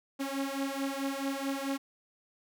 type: beating tone pair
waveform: sawtooth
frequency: 271.6 / 276.2 Hz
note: C#4 / C#4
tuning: -35 / -6 cents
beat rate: 4.6 Hz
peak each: -31 dBFS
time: 0.19-1.78 s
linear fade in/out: 20 ms
effects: none